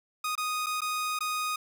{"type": "tone with dropouts", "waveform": "sawtooth", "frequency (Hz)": 1243, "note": "D#6", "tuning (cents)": -2, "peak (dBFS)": -25, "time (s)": [0.24, 1.56], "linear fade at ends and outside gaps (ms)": 5, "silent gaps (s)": [[0.354, 0.377], [0.662, 0.666], [0.807, 0.817], [1.19, 1.206]], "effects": []}